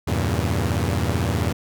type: chord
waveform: sawtooth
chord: E diminished seventh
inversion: none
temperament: equal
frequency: 82.41 / 98 / 116.54 / 138.59 Hz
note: E2 / G2 / Bb2 / Db3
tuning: 0 / 0 / 0 / 0 cents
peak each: -20 / -21 / -22 / -26 dBFS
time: 0.07-1.53 s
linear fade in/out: 10 ms
effects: none